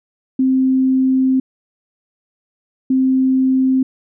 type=tone pair in turn; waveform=sine; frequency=261.7 / 261.7 Hz; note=C4 / C4; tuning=0 / 0 cents; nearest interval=unison; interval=0 cents; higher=neither; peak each=-11 dBFS; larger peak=neither; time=0.39-1.4 / 2.9-3.83 s; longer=first; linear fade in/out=5 ms; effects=none